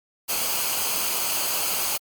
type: noise with comb filter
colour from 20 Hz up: white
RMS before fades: -25 dBFS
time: 0.28-1.98 s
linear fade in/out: 20 ms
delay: 0.54 ms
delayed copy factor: -0.55
effects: Opus 48 kbps